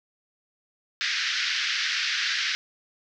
pink band-pass noise, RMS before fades -27 dBFS, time 1.01-2.55 s, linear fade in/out 0 ms, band 1500 to 5600 Hz, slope 48 dB/octave, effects none

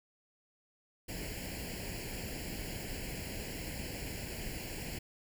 pink noise with comb filter, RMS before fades -41 dBFS, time 1.08-4.99 s, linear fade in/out 10 ms, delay 0.41 ms, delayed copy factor +0.85, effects none

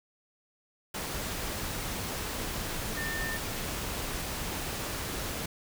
sine tone in noise, 1800 Hz, A6, 39 cents sharp, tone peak -34 dBFS, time 2.97-3.37 s, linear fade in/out 5 ms, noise pink, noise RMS -35 dBFS, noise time 0.94-5.46 s, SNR -2 dB, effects none

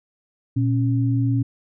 sine tone pair together, 118.4 / 275.2 Hz, A#2 / C#4, +27 / -12 cents, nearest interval octave + minor third, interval 1461 cents, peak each -18 / -23 dBFS, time 0.56-1.43 s, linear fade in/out 10 ms, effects none

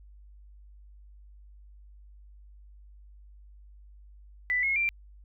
sine tone with pitch steps, 1987 / 2167 / 2363 Hz, B6 / C#7 / D7, +10 / -40 / +10 cents, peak -24 dBFS, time 4.5-4.89 s, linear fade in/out 0 ms, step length 130 ms, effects added 50 Hz sine -49 dBFS peak until 5.24 s

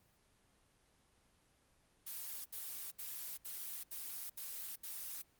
blue noise bursts, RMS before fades -45 dBFS, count 7, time 2.06-5.222 s, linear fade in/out 10 ms, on 390 ms, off 72 ms, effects pink hiss -72 dBFS RMS until 5.39 s + Opus 24 kbps

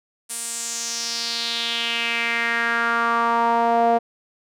sawtooth tone with band-pass filter sweep, 233.1 Hz, A#3, in tune, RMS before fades -22 dBFS, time 0.29-3.99 s, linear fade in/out 20 ms, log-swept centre 9500 to 640 Hz, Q 3.6, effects none

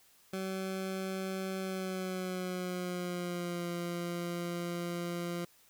20% pulse tone with pitch glide, 190 to 173.23 Hz, F#3 to F3, +46 to -14 cents, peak -30 dBFS, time 0.33-5.45 s, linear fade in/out 5 ms, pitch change -160 cents, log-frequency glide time 1.59-3.67 s, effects white hiss -64 dBFS RMS until 5.69 s

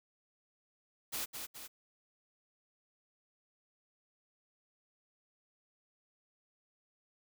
white noise with echo, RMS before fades -38 dBFS, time 1.12-1.26 s, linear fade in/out 20 ms, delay 210 ms, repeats 2, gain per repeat -5 dB, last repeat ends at 1.68 s, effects none

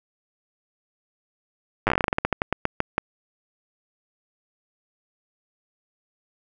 slowing click train, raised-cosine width 0.5 ms, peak -5 dBFS, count 20, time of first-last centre 1.87-2.981 s, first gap 9 ms, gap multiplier 1.18, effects none

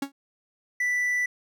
45% pulse tone with exponential decay, 277.2 Hz, C#4, in tune, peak -24 dBFS, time 0.02-0.12 s, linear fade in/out 5 ms, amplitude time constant 21 ms
triangle tone, 1975.5 Hz, B6, in tune, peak -21 dBFS, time 0.8-1.26 s, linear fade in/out 5 ms
effects none

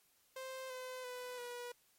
sawtooth tone with pitch steps, 523.3 / 510.5 / 497.9 / 485.7 Hz, C5 / C5 / B4 / B4, 0 / -43 / +14 / -29 cents, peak -40 dBFS, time 0.36-1.72 s, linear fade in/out 5 ms, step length 340 ms, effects white hiss -72 dBFS RMS until 1.98 s + MP3 64 kbps

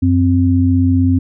sine tone pair together, 92.42 / 261.6 Hz, F#2 / C4, -1 / 0 cents, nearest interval octave + tritone, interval 1801 cents, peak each -12 dBFS, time 0.02-1.19 s, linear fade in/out 10 ms, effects none

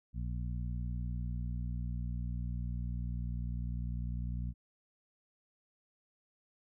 harmonic tone, 60.1 Hz, B1, 46 cents flat, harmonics 1 / 2 / 3 / 4, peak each -36 / -40 / -44 / -51 dBFS, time 0.13-4.54 s, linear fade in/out 50 ms, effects none

